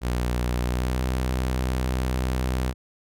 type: tone with pitch glide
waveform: sawtooth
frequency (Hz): 61 to 63.52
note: B1 to B1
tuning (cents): -21 to +49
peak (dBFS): -19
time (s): 0.01-2.74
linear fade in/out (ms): 50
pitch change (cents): +70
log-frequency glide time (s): 0.62-1.01
effects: none